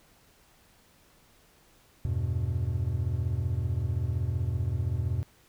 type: chord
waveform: triangle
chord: E minor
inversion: none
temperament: equal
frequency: 82.41 / 98 / 123.47 Hz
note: E2 / G2 / B2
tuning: 0 / 0 / 0 cents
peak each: -29 dBFS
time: 2.05-5.23 s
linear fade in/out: 0 ms
effects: pink hiss -61 dBFS RMS until 5.48 s